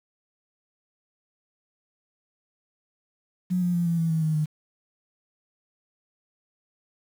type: tone with pitch steps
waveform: sine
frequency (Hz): 181.3 / 176.95 / 172.71 / 168.57 / 164.53 / 160.59 / 156.74 / 152.98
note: F#3 / F3 / F3 / E3 / E3 / E3 / D#3 / D#3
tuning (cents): -35 / +23 / -19 / +39 / -3 / -45 / +13 / -29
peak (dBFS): -21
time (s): 3.5-4.46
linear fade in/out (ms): 20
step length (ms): 120
effects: 8-bit